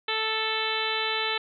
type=harmonic tone; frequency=440 Hz; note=A4; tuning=in tune; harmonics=1 / 2 / 3 / 4 / 5 / 6 / 7 / 8 / 9; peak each=-34 / -34 / -34 / -34 / -34 / -34 / -34 / -34 / -34 dBFS; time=0.08-1.38 s; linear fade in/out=5 ms; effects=none